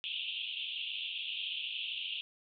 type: band-pass noise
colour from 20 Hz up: white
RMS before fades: -39 dBFS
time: 0.04-2.21 s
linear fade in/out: 0 ms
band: 2600 to 3500 Hz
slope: 96 dB/octave
effects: none